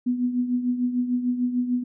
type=tone with tremolo; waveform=sine; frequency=247 Hz; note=B3; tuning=in tune; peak=-18 dBFS; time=0.06-1.84 s; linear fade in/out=10 ms; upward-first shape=triangle; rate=6.7 Hz; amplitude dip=70%; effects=none